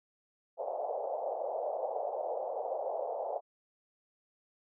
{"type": "band-pass noise", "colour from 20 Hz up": "pink", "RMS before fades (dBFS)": -36, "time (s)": [0.57, 3.41], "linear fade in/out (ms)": 50, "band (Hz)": [510, 770], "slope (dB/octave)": 48, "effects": []}